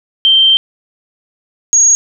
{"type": "tone pair in turn", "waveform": "sine", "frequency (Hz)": [3136, 6610], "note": ["G7", "G#8"], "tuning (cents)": [0, -9], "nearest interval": "octave + minor second", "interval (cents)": 1291, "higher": "second", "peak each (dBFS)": -5, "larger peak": "neither", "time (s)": [[0.25, 0.57], [1.73, 1.95]], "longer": "first", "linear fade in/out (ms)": 0, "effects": []}